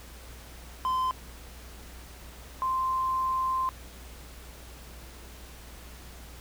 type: tone pair in turn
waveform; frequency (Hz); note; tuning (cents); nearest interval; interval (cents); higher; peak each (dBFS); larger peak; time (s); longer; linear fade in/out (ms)
triangle / sine; 1031 / 1043.6; C6 / C6; -26 / -5; unison; 21; second; -23 / -25; first; 0.85-1.11 / 2.62-3.69; second; 0
effects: added 60 Hz sine -46 dBFS peak until 6.4 s + pink hiss -49 dBFS RMS until 6.4 s